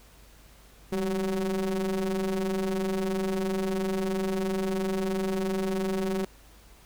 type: ring-modulated tone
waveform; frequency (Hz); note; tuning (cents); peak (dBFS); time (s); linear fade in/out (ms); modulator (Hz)
square; 92.5; F#2; 0; -24; 0.92-6.25; 5; 289
effects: added 50 Hz sine -54 dBFS peak until 6.85 s + pink hiss -56 dBFS RMS until 6.85 s